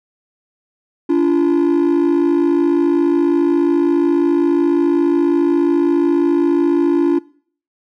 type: tone pair together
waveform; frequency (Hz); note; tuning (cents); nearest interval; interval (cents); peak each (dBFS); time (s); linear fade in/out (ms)
triangle; 288 / 342.5; D4 / F4; -34 / -34; minor third; 300; -11; 1.09-7.19; 10
effects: noise-tail reverb RT60 0.5 s tail -22 dB re dry + tanh soft clip ceiling -7 dBFS